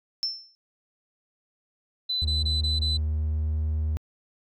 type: tone with exponential decay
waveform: sine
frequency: 5340 Hz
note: E8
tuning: 22 cents sharp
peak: -21 dBFS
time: 0.23-0.55 s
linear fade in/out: 0 ms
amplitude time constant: 68 ms
type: tone bursts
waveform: sine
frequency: 4010 Hz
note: B7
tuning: 26 cents sharp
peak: -24 dBFS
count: 5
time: 2.09-2.974 s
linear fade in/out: 10 ms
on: 160 ms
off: 21 ms
type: tone with pitch glide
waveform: triangle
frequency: 76.6 to 77.45 Hz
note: D#2 to D#2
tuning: -27 to -7 cents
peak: -21 dBFS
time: 2.22-3.97 s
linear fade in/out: 0 ms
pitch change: +20 cents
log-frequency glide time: 2.72-3.68 s
effects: tanh soft clip ceiling -17 dBFS